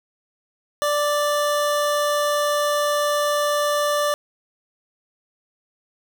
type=tone; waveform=25% pulse; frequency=587.3 Hz; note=D5; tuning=in tune; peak=-15 dBFS; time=0.82-4.14 s; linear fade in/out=0 ms; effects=none